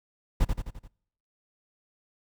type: noise with echo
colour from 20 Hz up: brown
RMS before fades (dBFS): -21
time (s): 0.4-0.45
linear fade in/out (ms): 10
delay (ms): 86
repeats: 5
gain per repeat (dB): -5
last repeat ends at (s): 0.88
effects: noise-tail reverb RT60 0.7 s tail -25 dB re dry